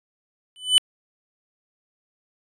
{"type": "tone with exponential growth", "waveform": "square", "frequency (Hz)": 3000, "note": "F#7", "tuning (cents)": 23, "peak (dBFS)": -9, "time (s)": [0.56, 0.78], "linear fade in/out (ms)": 0, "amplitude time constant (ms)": 47, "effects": ["resampled to 22050 Hz"]}